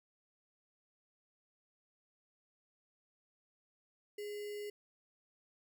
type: tone with sample-and-hold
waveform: sine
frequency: 414.8 Hz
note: G#4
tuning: 2 cents flat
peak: -40 dBFS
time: 4.18-4.7 s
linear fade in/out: 5 ms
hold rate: 2450 Hz
effects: none